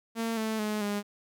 sawtooth tone with pitch steps, 227.7 / 219.8 / 212.2 / 204.9 Hz, A#3 / A3 / G#3 / G#3, -40 / -2 / +38 / -23 cents, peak -25 dBFS, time 0.15-1.03 s, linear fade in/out 50 ms, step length 220 ms, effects none

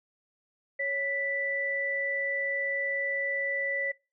sine tone pair together, 554.2 / 1975 Hz, C#5 / B6, -1 / 0 cents, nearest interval octave + minor seventh, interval 2201 cents, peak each -34 / -29 dBFS, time 0.79-3.92 s, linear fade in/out 10 ms, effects noise-tail reverb RT60 0.3 s tail -23 dB re dry

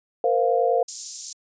sine chord, Bb suspended second, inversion none, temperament equal with one note detuned, 466.2 / 516.3 / 698.5 Hz, Bb4 / C5 / F5, 0 / -23 / 0 cents, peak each -22 dBFS, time 0.24-0.83 s, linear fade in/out 2 ms
white high-pass noise, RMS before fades -28 dBFS, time 0.88-1.33 s, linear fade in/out 5 ms, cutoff 5400 Hz, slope 24 dB/octave
effects resampled to 16000 Hz

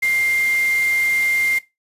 sine tone in noise, 2100 Hz, C7, 6 cents sharp, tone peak -16 dBFS, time 0.02-1.59 s, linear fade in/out 10 ms, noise white, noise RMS -32 dBFS, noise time 0.02-1.59 s, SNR +13 dB, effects noise-tail reverb RT60 0.2 s tail -17 dB re dry + resampled to 32000 Hz

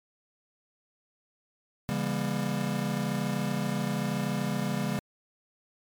square chord, C# diminished seventh, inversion none, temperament just, 138.59 / 166.31 / 199.57 / 239.5 Hz, C#3 / E3 / G3 / Bb3, 0 / +16 / +31 / +47 cents, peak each -34 / -36 / -32 / -35 dBFS, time 1.89-4.99 s, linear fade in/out 0 ms, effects MP3 96 kbps

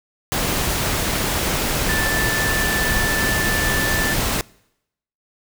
sine tone in noise, 1760 Hz, A6, in tune, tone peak -21 dBFS, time 1.89-4.14 s, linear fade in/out 0 ms, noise pink, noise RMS -21 dBFS, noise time 0.32-4.41 s, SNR -3 dB, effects noise-tail reverb RT60 0.8 s tail -24 dB re dry

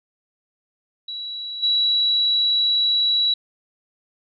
sine tone with level steps, 3912 Hz, B7, 17 cents flat, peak -28 / -16 dBFS, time 1.08-3.34 s, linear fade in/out 5 ms, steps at 1.62 s, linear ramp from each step 20 ms, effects none

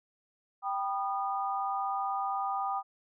sine chord, G augmented, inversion none, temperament just, 784 / 980 / 1225 Hz, G5 / B5 / D#6, 0 / -14 / -27 cents, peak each -32 / -38 / -34 dBFS, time 0.62-2.83 s, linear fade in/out 50 ms, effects none

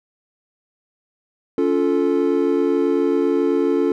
triangle chord, Db augmented, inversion none, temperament equal with one note detuned, 281.7 / 349.2 / 440 Hz, Db4 / F4 / A4, +28 / 0 / 0 cents, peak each -18 dBFS, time 1.58-3.92 s, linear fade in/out 2 ms, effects none

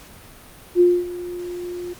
sine tone with ADSR envelope, 353.6 Hz, F4, 22 cents sharp, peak -9 dBFS, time 0.75-1.94 s, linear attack 54 ms, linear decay 240 ms, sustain -18 dB, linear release 17 ms, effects pink hiss -44 dBFS RMS until 1.99 s + Opus 48 kbps

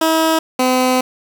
15% pulse tone pair in turn, 321.5 / 255.2 Hz, E4 / C4, -43 / -43 cents, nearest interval major third, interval 400 cents, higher first, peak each -6 dBFS, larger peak neither, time 0.01-0.39 / 0.59-1.01 s, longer second, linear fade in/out 5 ms, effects 8-bit

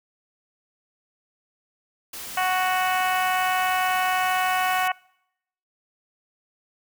white noise, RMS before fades -36 dBFS, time 2.13-4.88 s, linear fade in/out 5 ms
harmonic tone, 370 Hz, F#4, in tune, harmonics 2 / 3 / 4 / 5 / 6 / 7 / 8, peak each -23 / -27 / -29 / -31 / -33 / -34 / -35 dBFS, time 2.37-4.92 s, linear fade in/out 5 ms
effects noise-tail reverb RT60 0.8 s tail -25 dB re dry

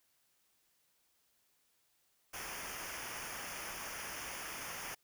pink noise with comb filter, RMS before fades -44 dBFS, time 2.33-4.95 s, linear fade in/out 10 ms, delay 0.25 ms, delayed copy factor -0.8, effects white hiss -75 dBFS RMS until 5.03 s

